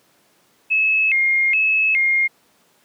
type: tone with vibrato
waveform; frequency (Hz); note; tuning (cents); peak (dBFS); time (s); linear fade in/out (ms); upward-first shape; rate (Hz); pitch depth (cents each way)
sine; 2349; D7; 0; -14; 0.7-2.28; 20; square; 1.2; 170
effects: pink hiss -58 dBFS RMS until 2.84 s + high-pass 200 Hz 12 dB/octave

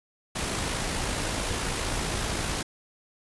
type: noise with amplitude modulation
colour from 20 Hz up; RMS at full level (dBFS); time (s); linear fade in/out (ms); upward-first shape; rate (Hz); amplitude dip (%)
pink; -28; 0.35-2.63; 10; sine; 55.5; 30
effects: resampled to 24000 Hz

